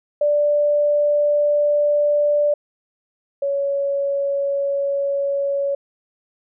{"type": "tone pair in turn", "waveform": "sine", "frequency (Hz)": [587.3, 559.7], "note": ["D5", "C#5"], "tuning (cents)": [0, 17], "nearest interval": "minor second", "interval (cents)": 83, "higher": "first", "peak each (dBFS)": [-14, -18], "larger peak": "first", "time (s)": [[0.21, 2.54], [3.42, 5.75]], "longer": "neither", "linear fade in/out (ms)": 5, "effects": []}